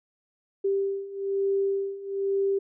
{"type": "beating tone pair", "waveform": "sine", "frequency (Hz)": [392.7, 393.8], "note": ["G4", "G4"], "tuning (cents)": [3, 8], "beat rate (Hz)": 1.1, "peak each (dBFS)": [-29, -26], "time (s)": [0.64, 2.59], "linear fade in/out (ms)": 10, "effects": []}